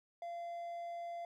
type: tone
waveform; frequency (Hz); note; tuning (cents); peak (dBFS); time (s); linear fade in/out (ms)
triangle; 687; F5; -29; -39; 0.22-1.25; 2
effects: none